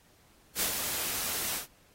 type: noise with ADSR envelope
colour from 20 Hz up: white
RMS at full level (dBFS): -28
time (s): 0.55-1.67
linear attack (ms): 60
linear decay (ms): 100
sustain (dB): -5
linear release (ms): 120
effects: pink hiss -63 dBFS RMS until 1.94 s + AAC 48 kbps